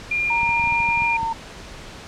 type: tone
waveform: sine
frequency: 2403 Hz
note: D7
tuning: 39 cents sharp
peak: -19 dBFS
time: 0.11-1.17 s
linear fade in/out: 5 ms
type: tone with pitch glide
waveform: sine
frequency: 932.3 to 909.4 Hz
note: A#5 to A#5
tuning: 0 to -43 cents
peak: -21 dBFS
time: 0.3-1.33 s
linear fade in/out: 5 ms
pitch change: -43 cents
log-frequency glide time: 1.09-1.2 s
type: clicks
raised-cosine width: 5 ms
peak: -21 dBFS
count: 11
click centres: 0.432 / 0.492 / 0.597 / 0.64 / 0.674 / 0.724 / 0.803 / 0.889 / 0.975 / 1.021 / 1.231 s
effects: pink hiss -38 dBFS RMS until 2.07 s + low-pass 6000 Hz 12 dB/octave